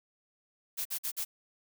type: noise bursts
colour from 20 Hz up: blue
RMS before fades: -34 dBFS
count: 4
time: 0.77-1.25 s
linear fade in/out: 20 ms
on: 84 ms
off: 48 ms
effects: none